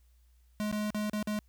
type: tone with dropouts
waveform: square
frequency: 210.7 Hz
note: G#3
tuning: 25 cents sharp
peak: -31 dBFS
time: 0.6-1.39 s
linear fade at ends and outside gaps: 0 ms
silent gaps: 0.714-0.726 / 0.904-0.946 / 1.097-1.133 / 1.227-1.273 s
effects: added 60 Hz sine -60 dBFS peak until 1.48 s + white hiss -75 dBFS RMS until 1.48 s